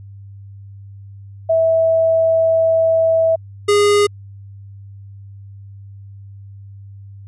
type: tone pair in turn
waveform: sine / square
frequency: 652 / 410.7 Hz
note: E5 / G#4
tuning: -19 / -19 cents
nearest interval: minor sixth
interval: 800 cents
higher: first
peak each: -11 dBFS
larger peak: neither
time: 1.49-3.36 / 3.68-4.07 s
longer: first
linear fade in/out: 10 ms
effects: added 99 Hz sine -34 dBFS peak until 7.27 s + resampled to 24000 Hz